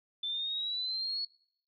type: exponential sweep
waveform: sine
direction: up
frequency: 3520 to 4400 Hz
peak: -32 dBFS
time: 0.23-1.25 s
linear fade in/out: 5 ms
effects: noise-tail reverb RT60 0.7 s tail -25 dB re dry